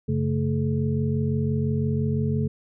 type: tone cluster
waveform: sine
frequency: 95.1 / 141 / 220.9 / 427.8 Hz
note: F#2 / C#3 / A3 / A4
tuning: +48 / +30 / +7 / -49 cents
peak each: -28 / -24 / -27 / -31 dBFS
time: 0.08-2.48 s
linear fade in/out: 10 ms
effects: none